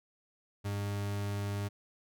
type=tone; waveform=40% pulse; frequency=101.3 Hz; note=G#2; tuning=43 cents flat; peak=-32 dBFS; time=0.64-1.69 s; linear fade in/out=20 ms; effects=none